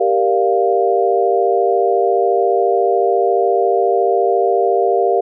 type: chord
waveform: sine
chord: G minor seventh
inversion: none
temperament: equal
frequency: 392 / 466.2 / 587.3 / 698.5 Hz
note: G4 / Bb4 / D5 / F5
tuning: 0 / 0 / 0 / 0 cents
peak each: -16 / -17 / -22 / -16 dBFS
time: 0-5.21 s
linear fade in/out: 10 ms
effects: none